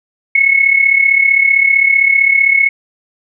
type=tone with amplitude modulation; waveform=sine; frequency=2193 Hz; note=C#7; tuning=19 cents flat; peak=-4 dBFS; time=0.35-2.69 s; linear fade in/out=5 ms; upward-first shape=sine; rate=35.5 Hz; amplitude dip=70%; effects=none